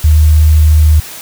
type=tone; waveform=sine; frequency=77 Hz; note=D#2; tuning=17 cents flat; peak=-3 dBFS; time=0.04-1 s; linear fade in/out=5 ms; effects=white hiss -28 dBFS RMS until 1.21 s